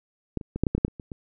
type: clicks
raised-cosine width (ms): 3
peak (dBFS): -13 / -24 / -17 / -8 / -9 / -9 / -16 / -6 / -25 / -24 / -22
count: 11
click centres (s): 0.373 / 0.412 / 0.56 / 0.636 / 0.668 / 0.75 / 0.78 / 0.849 / 0.881 / 0.998 / 1.118
effects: none